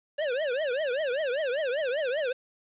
square tone with vibrato, 554.4 Hz, C#5, in tune, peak -27 dBFS, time 0.18-2.33 s, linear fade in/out 10 ms, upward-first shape triangle, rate 5.1 Hz, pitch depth 290 cents each way, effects resampled to 8000 Hz + 9-bit

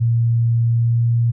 sine tone with pitch glide, 116.54 to 117.42 Hz, A#2 to A#2, 0 to +13 cents, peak -13 dBFS, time 0-1.32 s, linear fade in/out 20 ms, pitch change +13 cents, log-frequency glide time 0.69-1.03 s, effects none

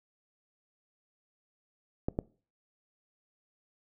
clicks, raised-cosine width 2 ms, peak -16 dBFS, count 2, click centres 2.085 / 2.189 s, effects noise-tail reverb RT60 0.4 s tail -22 dB re dry

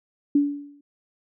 sine tone with exponential decay, 287.1 Hz, D4, 39 cents flat, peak -13 dBFS, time 0.35-0.81 s, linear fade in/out 5 ms, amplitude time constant 100 ms, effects none

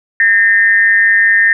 sine tone with amplitude modulation, 1825 Hz, A#6, 37 cents flat, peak -3 dBFS, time 0.2-1.53 s, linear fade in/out 2 ms, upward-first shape sine, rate 205 Hz, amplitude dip 75%, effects none

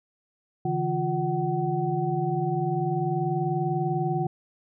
sine tone cluster, 142.6 / 162.8 / 354.2 / 753 Hz, C#3 / E3 / F4 / F#5, +49 / -21 / +24 / +30 cents, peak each -29 dBFS, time 0.65-4.27 s, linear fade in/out 5 ms, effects none

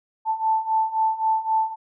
sine beating tone pair, 880 / 883.8 Hz, A5 / A5, 0 / +7 cents, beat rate 3.8 Hz, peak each -24 / -21 dBFS, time 0.25-1.76 s, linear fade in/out 50 ms, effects none

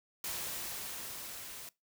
white noise with level ramp, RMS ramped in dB -38 to -47 dBFS, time 0.24-1.69 s, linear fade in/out 2 ms, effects noise-tail reverb RT60 0.2 s tail -21 dB re dry

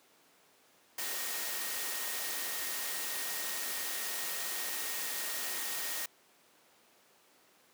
sine tone in noise, 1864.7 Hz, A#6, in tune, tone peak -46 dBFS, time 0.98-6.06 s, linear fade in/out 5 ms, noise white, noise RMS -37 dBFS, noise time 0.98-6.06 s, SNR -12 dB, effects pink hiss -64 dBFS RMS until 7.73 s + high-pass 300 Hz 12 dB/octave

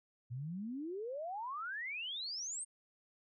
sine exponential sweep, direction up, 114.9 to 8820 Hz, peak -39 dBFS, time 0.3-2.65 s, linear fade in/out 20 ms, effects none

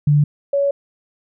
sine tone pair in turn, 146.83 / 562.1 Hz, D3 / C#5, 0 / +24 cents, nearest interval octave + major seventh, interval 2324 cents, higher second, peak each -10 / -14 dBFS, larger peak first, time 0.07-0.24 / 0.53-0.71 s, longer second, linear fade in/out 5 ms, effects none

